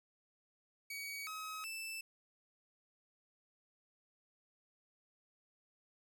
sawtooth tone with pitch steps, 2258 / 1274 / 2646 Hz, C#7 / D#6 / E7, +31 / +41 / +6 cents, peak -39 dBFS, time 0.9-2.01 s, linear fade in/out 5 ms, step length 370 ms, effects 12-bit

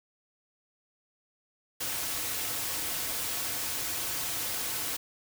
white noise with comb filter, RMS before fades -33 dBFS, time 1.8-4.97 s, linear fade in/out 10 ms, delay 5 ms, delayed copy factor -0.5, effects none

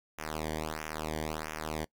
sawtooth tone with flanger, 77.9 Hz, D#2, 3 cents sharp, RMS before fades -37 dBFS, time 0.18-1.85 s, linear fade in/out 10 ms, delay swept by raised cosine 0.23 to 0.77 ms, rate 1.5 Hz, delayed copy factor -1, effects noise-tail reverb RT60 0.1 s tail -24 dB re dry

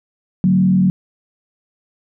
sine tone with frequency modulation, 186.1 Hz, F#3, 10 cents sharp, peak -10 dBFS, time 0.44-0.9 s, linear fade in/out 0 ms, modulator 41 Hz, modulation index 0.68, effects none

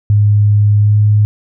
sine tone with pitch glide, 103.83 to 105.04 Hz, G#2 to G#2, 0 to +20 cents, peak -6 dBFS, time 0.1-1.25 s, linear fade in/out 0 ms, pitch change +20 cents, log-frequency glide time 0.77-0.97 s, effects none

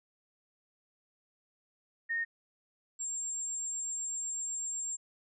sine tone pair in turn, 1845 / 7423 Hz, A#6 / A#8, -18 / -8 cents, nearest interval 2 octaves, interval 2410 cents, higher second, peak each -30 / -34 dBFS, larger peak first, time 2.09-2.25 / 2.99-4.97 s, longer second, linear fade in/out 20 ms, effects none

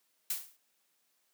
blue noise with exponential decay, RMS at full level -30 dBFS, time 0.3-0.57 s, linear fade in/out 5 ms, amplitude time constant 58 ms, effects white hiss -75 dBFS RMS until 1.33 s + high-pass 200 Hz 12 dB/octave

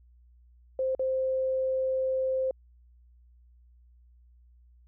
sine tone with dropouts, 523.3 Hz, C5, in tune, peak -25 dBFS, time 0.79-2.51 s, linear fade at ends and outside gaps 2 ms, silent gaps 0.95-0.994 s, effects added 60 Hz sine -55 dBFS peak until 4.87 s

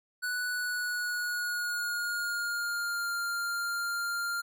square tone with pitch glide, 1480 to 1396.9 Hz, F#6 to F6, 0 to 0 cents, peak -31 dBFS, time 0.22-4.42 s, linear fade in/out 20 ms, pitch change -100 cents, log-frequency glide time 0.49-3.13 s, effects none

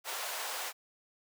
pink high-pass noise, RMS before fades -38 dBFS, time 0.04-0.73 s, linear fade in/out 50 ms, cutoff 590 Hz, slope 24 dB/octave, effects none

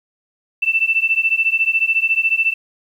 sine beating tone pair, 2658 / 2672 Hz, E7 / E7, +14 / +23 cents, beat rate 14 Hz, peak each -17 dBFS, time 0.62-2.54 s, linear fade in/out 10 ms, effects 8-bit

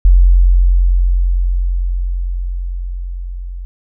sine tone with level ramp, 44.46 Hz, F1, 32 cents sharp, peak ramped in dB -3 to -23 dBFS, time 0.05-3.65 s, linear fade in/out 0 ms, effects none

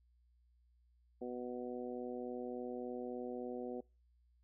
harmonic tone, 123.47 Hz, B2, in tune, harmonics 2 / 3 / 4 / 5 / 6, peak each -45 / -45 / -45 / -53 / -52 dBFS, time 1.21-3.81 s, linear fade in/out 10 ms, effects noise-tail reverb RT60 0.3 s tail -26 dB re dry + added 60 Hz sine -68 dBFS peak until 4.43 s

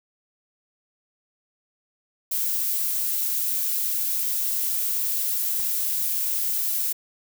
violet noise, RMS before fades -25 dBFS, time 2.31-6.93 s, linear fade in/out 10 ms, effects none

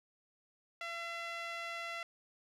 sawtooth tone with band-pass filter, 677 Hz, E5, 46 cents sharp, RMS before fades -42 dBFS, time 0.81-2.03 s, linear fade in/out 2 ms, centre 2200 Hz, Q 1.4, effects none

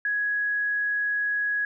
sine tone, 1669 Hz, G#6, 8 cents sharp, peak -23 dBFS, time 0.05-1.65 s, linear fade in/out 2 ms, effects none

